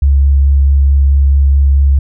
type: tone with vibrato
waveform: sine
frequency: 69.3 Hz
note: C#2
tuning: in tune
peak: -5 dBFS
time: 0.02-1.99 s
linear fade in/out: 5 ms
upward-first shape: sine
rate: 4.6 Hz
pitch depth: 11 cents each way
effects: none